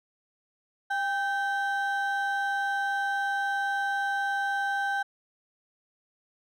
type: ring-modulated tone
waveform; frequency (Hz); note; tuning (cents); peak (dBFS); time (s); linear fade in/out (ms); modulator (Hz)
triangle; 1174.7; D6; 0; -21; 0.9-5.03; 10; 376
effects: none